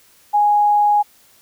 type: tone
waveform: sine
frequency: 829 Hz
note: G#5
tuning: 3 cents flat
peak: -11 dBFS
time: 0.33-1.03 s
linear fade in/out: 20 ms
effects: white hiss -52 dBFS RMS until 1.41 s